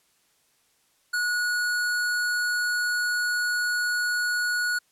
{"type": "tone", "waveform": "square", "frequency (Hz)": 1458, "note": "F#6", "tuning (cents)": -26, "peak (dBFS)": -24, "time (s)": [1.13, 4.79], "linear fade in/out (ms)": 10, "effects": ["white hiss -66 dBFS RMS until 4.91 s", "low-pass 12000 Hz 12 dB/octave"]}